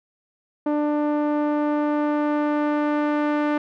sawtooth tone with low-pass filter sweep, 296.8 Hz, D4, 18 cents sharp, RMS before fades -22 dBFS, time 0.66-3.58 s, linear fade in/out 5 ms, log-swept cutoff 850 to 1700 Hz, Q 0.97, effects none

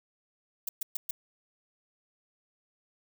violet noise bursts, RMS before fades -32 dBFS, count 4, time 0.67-1.11 s, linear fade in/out 5 ms, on 20 ms, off 120 ms, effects none

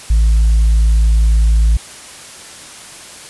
sine tone with tanh clipping, 55 Hz, A1, in tune, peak -8 dBFS, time 0.1-1.77 s, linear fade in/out 5 ms, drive 1 dB, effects white hiss -34 dBFS RMS until 3.29 s + resampled to 24000 Hz

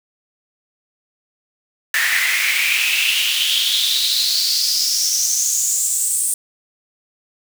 pink noise with high-pass filter sweep, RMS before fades -18 dBFS, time 1.94-6.34 s, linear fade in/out 2 ms, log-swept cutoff 1800 to 8900 Hz, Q 6.1, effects none

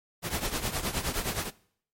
pink noise with tremolo, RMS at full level -28 dBFS, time 0.22-1.51 s, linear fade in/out 50 ms, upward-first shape triangle, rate 9.6 Hz, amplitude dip 80%, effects noise-tail reverb RT60 0.6 s tail -21 dB re dry + MP3 64 kbps

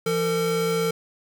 square tone pair together, 169.77 / 452.3 Hz, F3 / A4, -49 / +48 cents, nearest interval octave + perfect fourth, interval 1697 cents, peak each -28 / -23 dBFS, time 0.06-0.91 s, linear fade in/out 5 ms, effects none

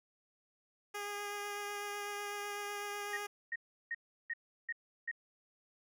10% pulse tone with vibrato, 409.6 Hz, G#4, 24 cents flat, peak -31 dBFS, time 0.94-3.27 s, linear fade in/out 10 ms, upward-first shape triangle, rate 8 Hz, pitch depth 14 cents each way
sine tone bursts, 1864.7 Hz, A#6, in tune, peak -35 dBFS, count 6, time 3.13-5.114 s, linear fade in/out 5 ms, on 39 ms, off 350 ms
effects none

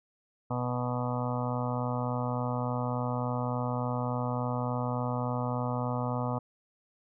harmonic tone, 123.47 Hz, B2, in tune, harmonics 1 / 2 / 4 / 5 / 6 / 7 / 8 / 9 / 10, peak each -32 / -35 / -38 / -39 / -40 / -40 / -41 / -42 / -42 dBFS, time 0.5-6.39 s, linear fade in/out 10 ms, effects none

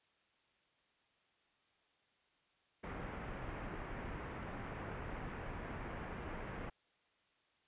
pink low-pass noise, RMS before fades -45 dBFS, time 2.83-6.7 s, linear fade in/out 10 ms, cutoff 2200 Hz, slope 24 dB/octave, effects white hiss -75 dBFS RMS until 7.67 s + resampled to 8000 Hz

